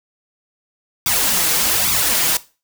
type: noise with flanger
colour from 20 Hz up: white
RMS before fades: -17 dBFS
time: 1.06-2.37 s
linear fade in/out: 2 ms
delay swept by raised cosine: 0.83 to 6.33 ms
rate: 1.2 Hz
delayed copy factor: +0.85
effects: noise-tail reverb RT60 0.3 s tail -17 dB re dry